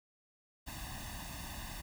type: noise with comb filter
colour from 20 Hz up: pink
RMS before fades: -44 dBFS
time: 0.66-1.82 s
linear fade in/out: 20 ms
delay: 1.1 ms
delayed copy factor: +0.9
effects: none